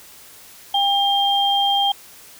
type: tone pair together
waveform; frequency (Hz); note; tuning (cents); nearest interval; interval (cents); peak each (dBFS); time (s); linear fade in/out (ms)
sine; 800 / 3192; G5 / G7; +35 / +31; 2 octaves; 2396; -18 / -18; 0.74-1.92; 5
effects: white hiss -44 dBFS RMS until 2.39 s